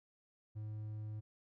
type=tone; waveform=triangle; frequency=107.2 Hz; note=A2; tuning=45 cents flat; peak=-39 dBFS; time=0.55-1.21 s; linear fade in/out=20 ms; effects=none